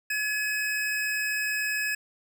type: tone pair together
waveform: square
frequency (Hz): 1700 / 2547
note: G#6 / D#7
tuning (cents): +40 / +40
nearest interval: perfect fifth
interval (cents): 700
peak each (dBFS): -29 / -31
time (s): 0.1-1.95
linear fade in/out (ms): 5
effects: none